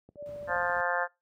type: click train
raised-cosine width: 2 ms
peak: -38 dBFS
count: 11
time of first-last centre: 0.09-0.766 s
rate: 14.8 Hz
type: tone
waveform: sine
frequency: 583 Hz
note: D5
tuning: 13 cents flat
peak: -37 dBFS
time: 0.16-0.59 s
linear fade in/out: 50 ms
type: noise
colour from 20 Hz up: brown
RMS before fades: -48 dBFS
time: 0.26-0.81 s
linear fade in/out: 0 ms
type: harmonic tone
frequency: 175.8 Hz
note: F3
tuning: 12 cents sharp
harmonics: 3 / 4 / 5 / 6 / 7 / 8 / 9 / 10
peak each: -34 / -34 / -35 / -36 / -39 / -36 / -34 / -34 dBFS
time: 0.47-1.08 s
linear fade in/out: 50 ms
effects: noise-tail reverb RT60 0.2 s tail -21 dB re dry + high-pass 80 Hz 12 dB/octave